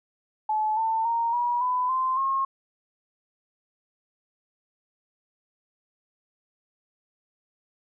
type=tone with pitch steps; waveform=sine; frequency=861 / 893.9 / 928.1 / 963.7 / 1000.5 / 1038.8 / 1078.5 Hz; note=A5 / A5 / A#5 / B5 / B5 / C6 / C#6; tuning=-38 / +27 / -8 / -43 / +22 / -13 / -48 cents; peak=-22 dBFS; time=0.49-2.45 s; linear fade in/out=5 ms; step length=280 ms; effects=none